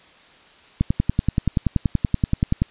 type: click train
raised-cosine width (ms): 5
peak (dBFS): -5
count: 20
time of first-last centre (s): 0.81-2.62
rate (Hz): 10.5
effects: white hiss -50 dBFS RMS until 2.7 s + resampled to 8000 Hz